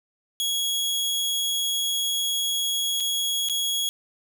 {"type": "tone with dropouts", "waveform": "sawtooth", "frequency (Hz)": 3329, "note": "G#7", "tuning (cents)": 3, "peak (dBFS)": -20, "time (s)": [0.4, 3.89], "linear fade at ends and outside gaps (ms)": 0, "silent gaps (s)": [[3.001, 3.005], [3.487, 3.497]], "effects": []}